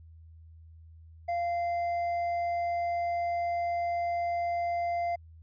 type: tone with hard clipping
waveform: triangle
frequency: 692 Hz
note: F5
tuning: 16 cents flat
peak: -29 dBFS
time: 1.28-5.16 s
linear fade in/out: 10 ms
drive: 8 dB
effects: added 81 Hz sine -49 dBFS peak until 5.42 s + resampled to 11025 Hz